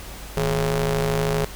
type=ring-modulated tone; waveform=sawtooth; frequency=130.81 Hz; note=C3; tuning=in tune; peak=-13 dBFS; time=0.37-1.45 s; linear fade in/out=2 ms; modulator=288 Hz; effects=added 50 Hz sine -37 dBFS peak until 1.55 s + pink hiss -39 dBFS RMS until 1.55 s